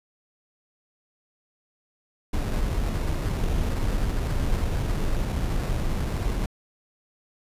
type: noise with sample-and-hold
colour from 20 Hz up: brown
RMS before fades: -25 dBFS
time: 2.33-6.46 s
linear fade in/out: 5 ms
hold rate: 3150 Hz
effects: resampled to 32000 Hz